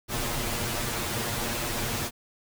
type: noise with comb filter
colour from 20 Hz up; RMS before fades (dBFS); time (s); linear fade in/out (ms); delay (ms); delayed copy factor
pink; -30; 0.08-2.11; 50; 8.5; +1
effects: none